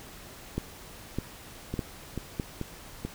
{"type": "two click trains", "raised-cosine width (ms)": 3, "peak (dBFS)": [-19, -16], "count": [4, 4], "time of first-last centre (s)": [[1.74, 3.05], [0.58, 2.398]], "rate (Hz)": [2.29, 1.65], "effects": ["pink hiss -47 dBFS RMS until 3.14 s"]}